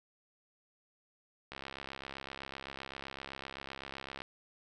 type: click train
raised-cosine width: 0.3 ms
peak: -26 dBFS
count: 184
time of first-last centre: 1.52-4.219 s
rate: 67.8 Hz
effects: none